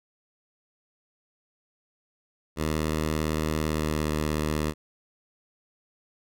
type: tone with pitch glide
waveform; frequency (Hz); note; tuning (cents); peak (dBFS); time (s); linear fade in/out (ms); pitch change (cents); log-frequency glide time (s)
10% pulse; 77.78 to 76.49; D#2 to D#2; 0 to -29; -17; 2.56-4.74; 50; -29; 3.62-4.07
effects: none